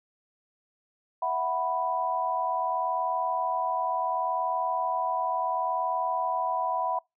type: chord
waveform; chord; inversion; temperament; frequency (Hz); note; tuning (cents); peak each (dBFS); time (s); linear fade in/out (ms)
sine; E suspended second; none; equal; 659.3 / 740 / 987.8; E5 / F#5 / B5; 0 / 0 / 0; -32 / -30 / -28; 1.22-6.99; 5
effects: noise-tail reverb RT60 0.2 s tail -26 dB re dry